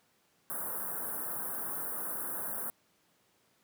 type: band-stop noise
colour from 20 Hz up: white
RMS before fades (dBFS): -37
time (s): 0.5-2.7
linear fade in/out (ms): 0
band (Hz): 1600 to 9700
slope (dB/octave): 48
effects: pink hiss -70 dBFS RMS until 3.63 s + high-pass 150 Hz 12 dB/octave